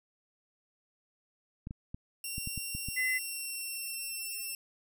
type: clicks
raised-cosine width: 5 ms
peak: -27 dBFS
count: 8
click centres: 1.671 / 1.709 / 1.945 / 2.381 / 2.474 / 2.577 / 2.75 / 2.886 s
type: tone with pitch glide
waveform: 5% pulse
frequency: 2748 to 2698 Hz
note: F7 to E7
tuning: -29 to +40 cents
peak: -28 dBFS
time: 2.24-4.55 s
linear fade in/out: 2 ms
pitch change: -31 cents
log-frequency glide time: 2.76-4.1 s
type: tone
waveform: sine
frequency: 2026 Hz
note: B6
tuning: 44 cents sharp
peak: -28 dBFS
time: 2.96-3.19 s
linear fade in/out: 20 ms
effects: none